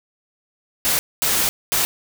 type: noise bursts at uneven times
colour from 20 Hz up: white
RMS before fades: -19 dBFS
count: 3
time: 0.85-0.99 / 1.22-1.49 / 1.72-1.85 s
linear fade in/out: 0 ms
effects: none